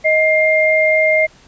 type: tone pair together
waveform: sine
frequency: 628 / 2112 Hz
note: D#5 / C7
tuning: +16 / +16 cents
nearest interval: octave + major sixth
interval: 2100 cents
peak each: -13 dBFS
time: 0.04-1.27 s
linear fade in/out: 20 ms
effects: pink hiss -47 dBFS RMS until 1.47 s + resampled to 16000 Hz